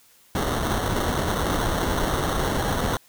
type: noise with sample-and-hold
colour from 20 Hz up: pink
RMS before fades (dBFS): -24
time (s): 0.35-2.97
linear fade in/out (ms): 2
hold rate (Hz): 2450
effects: white hiss -56 dBFS RMS until 3.08 s